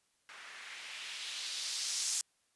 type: noise with low-pass filter sweep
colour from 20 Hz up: violet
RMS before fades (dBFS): -40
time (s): 0.29-2.21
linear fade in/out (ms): 0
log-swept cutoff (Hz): 1500 to 6900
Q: 1.6
effects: white hiss -75 dBFS RMS until 2.55 s + resampled to 24000 Hz